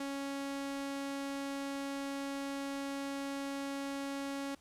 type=tone; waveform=sawtooth; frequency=277.2 Hz; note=C#4; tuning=in tune; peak=-33 dBFS; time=0-4.55 s; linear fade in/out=5 ms; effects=pink hiss -65 dBFS RMS until 4.6 s + low-pass 11000 Hz 12 dB/octave